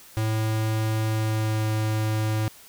square tone with pitch glide, 109.7 to 108.63 Hz, A2 to A2, -5 to -22 cents, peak -23 dBFS, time 0.17-2.48 s, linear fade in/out 0 ms, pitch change -17 cents, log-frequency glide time 1.06-1.68 s, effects white hiss -49 dBFS RMS until 2.68 s

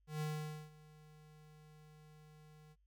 square tone with ADSR envelope, 152.9 Hz, D#3, 30 cents flat, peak -37 dBFS, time 0.07-2.76 s, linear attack 140 ms, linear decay 490 ms, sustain -22 dB, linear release 45 ms, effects noise-tail reverb RT60 0.1 s tail -25 dB re dry + added 50 Hz sine -70 dBFS peak until 2.86 s

